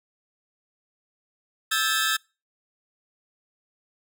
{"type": "tone cluster", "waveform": "sawtooth", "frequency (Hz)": [1310, 1594, 1741, 3718], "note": ["E6", "G6", "A6", "A#7"], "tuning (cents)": [-11, 28, -19, -5], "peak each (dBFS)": -24, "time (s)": [1.71, 2.17], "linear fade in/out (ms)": 10, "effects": ["noise-tail reverb RT60 0.3 s tail -26 dB re dry"]}